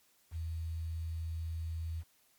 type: tone with quantisation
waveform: sine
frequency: 81.7 Hz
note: E2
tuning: 15 cents flat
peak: -35 dBFS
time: 0.31-2.04 s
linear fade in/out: 50 ms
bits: 10
effects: white hiss -69 dBFS RMS until 2.38 s + MP3 96 kbps